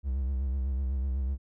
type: tone with vibrato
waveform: triangle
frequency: 66.2 Hz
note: C2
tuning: 21 cents sharp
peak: -25 dBFS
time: 0.03-1.38 s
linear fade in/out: 50 ms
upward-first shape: sine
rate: 8 Hz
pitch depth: 84 cents each way
effects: none